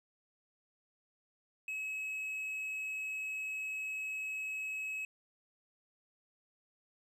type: tone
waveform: triangle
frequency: 2568 Hz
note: E7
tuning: 46 cents flat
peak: -35 dBFS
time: 1.68-5.05 s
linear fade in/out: 2 ms
effects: none